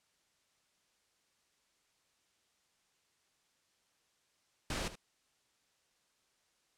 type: noise with echo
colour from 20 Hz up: pink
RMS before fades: -37 dBFS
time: 4.7-4.88 s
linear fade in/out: 2 ms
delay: 75 ms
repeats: 1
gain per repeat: -13 dB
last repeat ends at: 4.955 s
effects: white hiss -75 dBFS RMS until 6.77 s + low-pass 8000 Hz 12 dB/octave